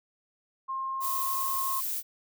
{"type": "tone with pitch glide", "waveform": "sine", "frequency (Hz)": [1064, 1072.6], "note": ["C6", "C6"], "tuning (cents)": [29, 43], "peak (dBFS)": -30, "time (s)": [0.68, 1.81], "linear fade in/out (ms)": 20, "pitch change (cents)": 14, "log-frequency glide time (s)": [0.87, 1.2]}
{"type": "noise", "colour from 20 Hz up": "violet", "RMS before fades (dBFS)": -32, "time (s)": [1, 2.03], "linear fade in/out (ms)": 50}
{"effects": []}